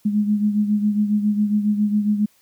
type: beating tone pair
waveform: sine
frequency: 207.7 / 215 Hz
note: G#3 / A3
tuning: 0 / -40 cents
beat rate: 7.3 Hz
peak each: -17 / -24 dBFS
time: 0.05-2.26 s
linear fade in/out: 10 ms
effects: white hiss -59 dBFS RMS until 2.41 s